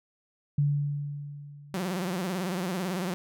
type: tone with exponential decay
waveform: sine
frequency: 144.4 Hz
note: D3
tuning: 29 cents flat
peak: -20 dBFS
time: 0.58-2.29 s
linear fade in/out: 5 ms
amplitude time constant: 370 ms
type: tone with vibrato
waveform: sawtooth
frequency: 182.7 Hz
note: F#3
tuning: 22 cents flat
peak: -25 dBFS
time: 1.74-3.14 s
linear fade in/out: 0 ms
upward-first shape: sine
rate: 18 Hz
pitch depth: 120 cents each way
effects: none